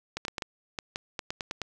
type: clicks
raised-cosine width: 0.2 ms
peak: -15 dBFS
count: 12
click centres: 0.17 / 0.251 / 0.282 / 0.382 / 0.422 / 0.788 / 0.959 / 1.192 / 1.305 / 1.408 / 1.511 / 1.617 s
effects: none